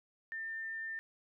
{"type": "tone", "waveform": "sine", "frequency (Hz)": 1798, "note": "A6", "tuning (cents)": 37, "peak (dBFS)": -38, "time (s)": [0.32, 0.99], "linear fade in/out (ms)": 0, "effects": []}